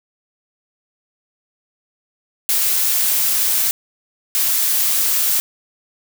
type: noise bursts at uneven times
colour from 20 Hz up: blue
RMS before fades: -17 dBFS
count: 2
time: 2.49-3.71 / 4.35-5.4 s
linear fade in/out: 0 ms
effects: none